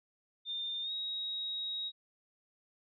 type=tone with pitch glide; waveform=sine; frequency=3612 to 3794 Hz; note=A7 to A#7; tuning=+45 to +30 cents; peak=-35 dBFS; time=0.45-1.92 s; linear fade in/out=50 ms; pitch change=+85 cents; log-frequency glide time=0.82-0.92 s; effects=none